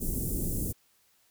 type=band-stop noise; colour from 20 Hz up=pink; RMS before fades=-31 dBFS; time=0-0.73 s; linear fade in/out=20 ms; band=380 to 8600 Hz; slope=24 dB/octave; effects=white hiss -67 dBFS RMS until 1.3 s